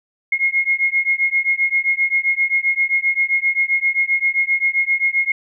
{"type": "beating tone pair", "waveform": "sine", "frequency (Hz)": [2150, 2157.6], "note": ["C7", "C#7"], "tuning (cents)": [47, -47], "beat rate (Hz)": 7.6, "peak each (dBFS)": -18, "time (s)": [0.32, 5.32], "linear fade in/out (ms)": 5, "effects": []}